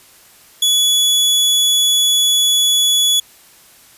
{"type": "tone", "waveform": "sawtooth", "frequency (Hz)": 3400, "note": "G#7", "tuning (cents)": 40, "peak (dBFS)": -8, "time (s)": [0.62, 3.2], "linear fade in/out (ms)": 5, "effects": ["white hiss -46 dBFS RMS until 3.97 s", "resampled to 32000 Hz"]}